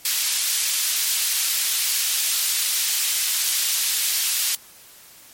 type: high-pass noise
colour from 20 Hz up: pink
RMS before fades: -22 dBFS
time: 0.05-4.55 s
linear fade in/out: 2 ms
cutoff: 3500 Hz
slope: 12 dB/octave
effects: white hiss -47 dBFS RMS until 5.33 s + MP3 64 kbps